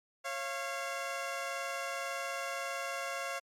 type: tone pair together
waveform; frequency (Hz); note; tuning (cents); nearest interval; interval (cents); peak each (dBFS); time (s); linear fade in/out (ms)
15% pulse; 547 / 689.2; C#5 / F5; -23 / -23; major third; 400; -32 / -32; 0.24-3.4; 20
effects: low-pass 11000 Hz 12 dB/octave + MP3 96 kbps